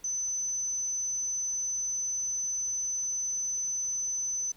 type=tone; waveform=sine; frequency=6070 Hz; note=F#8; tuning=43 cents sharp; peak=-29 dBFS; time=0.04-4.52 s; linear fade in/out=5 ms; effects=pink hiss -59 dBFS RMS until 4.56 s